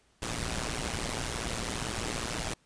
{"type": "noise with amplitude modulation", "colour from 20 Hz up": "pink", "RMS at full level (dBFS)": -30, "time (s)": [0.22, 2.54], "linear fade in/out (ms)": 5, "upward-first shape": "sine", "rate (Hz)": 116, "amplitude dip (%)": 90, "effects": ["pink hiss -67 dBFS RMS until 2.65 s", "resampled to 22050 Hz"]}